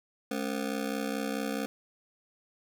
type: ring-modulated tone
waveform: 25% pulse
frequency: 245.6 Hz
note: B3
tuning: 9 cents flat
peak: -24 dBFS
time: 0.31-1.66 s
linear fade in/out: 0 ms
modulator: 32.3 Hz
effects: none